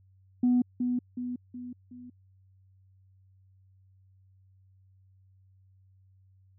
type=tone with echo; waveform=sine; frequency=246.9 Hz; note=B3; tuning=in tune; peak=-19 dBFS; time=0.43-0.62 s; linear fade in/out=5 ms; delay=370 ms; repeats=4; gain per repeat=-6 dB; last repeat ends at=2.1 s; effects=tanh soft clip ceiling -17 dBFS + added 95 Hz sine -58 dBFS peak until 6.58 s